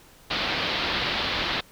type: low-pass noise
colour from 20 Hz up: white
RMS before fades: -27 dBFS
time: 0.3-1.61 s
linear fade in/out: 10 ms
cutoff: 4400 Hz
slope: 48 dB/octave
effects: pink hiss -53 dBFS RMS until 1.71 s